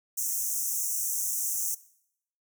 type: high-pass noise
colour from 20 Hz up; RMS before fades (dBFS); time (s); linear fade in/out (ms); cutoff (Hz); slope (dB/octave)
pink; -30; 0.17-1.75; 10; 5800; 96
effects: noise-tail reverb RT60 0.7 s tail -19 dB re dry